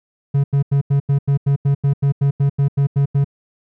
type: tone bursts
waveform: triangle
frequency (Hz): 140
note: C#3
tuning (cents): +18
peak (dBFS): -10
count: 16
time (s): 0.34-3.245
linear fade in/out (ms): 10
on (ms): 100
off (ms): 87
effects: none